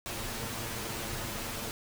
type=noise with comb filter; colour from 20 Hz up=pink; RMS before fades=-37 dBFS; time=0.06-1.71 s; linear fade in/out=0 ms; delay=8.8 ms; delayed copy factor=+0.7; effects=none